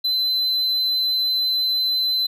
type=tone; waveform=triangle; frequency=4047 Hz; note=B7; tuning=42 cents sharp; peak=-17 dBFS; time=0.04-2.27 s; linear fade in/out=10 ms; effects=none